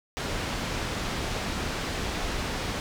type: low-pass noise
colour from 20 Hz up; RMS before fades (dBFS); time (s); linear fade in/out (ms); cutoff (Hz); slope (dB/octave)
pink; -31; 0.17-2.8; 0; 5600; 12
effects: none